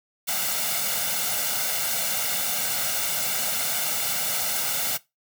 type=noise with comb filter; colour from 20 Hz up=white; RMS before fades=-26 dBFS; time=0.27-4.98 s; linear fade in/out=20 ms; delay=1.4 ms; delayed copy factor=+0.7; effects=noise-tail reverb RT60 0.2 s tail -19 dB re dry + high-pass 150 Hz 12 dB/octave